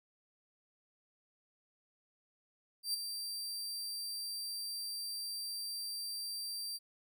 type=tone with ADSR envelope; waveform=sawtooth; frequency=4699 Hz; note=D8; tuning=in tune; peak=-28 dBFS; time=2.83-6.79 s; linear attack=110 ms; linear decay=10 ms; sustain=-8 dB; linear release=34 ms; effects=none